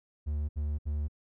triangle tone bursts, 74.2 Hz, D2, 18 cents sharp, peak -27 dBFS, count 3, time 0.26-1.084 s, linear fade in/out 20 ms, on 230 ms, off 67 ms, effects none

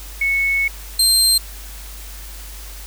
sine / 25% pulse tone pair in turn, 2206 / 4164 Hz, C#7 / C8, -9 / -9 cents, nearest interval major seventh, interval 1100 cents, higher second, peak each -15 / -7 dBFS, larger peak second, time 0.21-0.68 / 0.99-1.38 s, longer first, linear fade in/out 5 ms, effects added 50 Hz sine -33 dBFS peak until 2.86 s + white hiss -38 dBFS RMS until 2.86 s

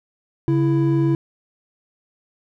triangle tone pair together, 139.5 / 331.3 Hz, C#3 / E4, +11 / +9 cents, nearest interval octave + minor third, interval 1498 cents, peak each -16 dBFS, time 0.48-1.15 s, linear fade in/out 0 ms, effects none

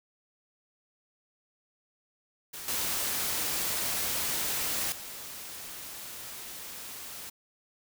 white noise with level steps, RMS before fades -41 / -31 / -42 dBFS, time 2.53-7.3 s, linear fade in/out 10 ms, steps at 2.68 / 4.92 s, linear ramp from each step 2 ms, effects none

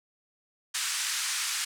white band-pass noise, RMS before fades -31 dBFS, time 0.74-1.65 s, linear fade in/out 10 ms, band 1200 to 9000 Hz, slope 24 dB/octave, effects none

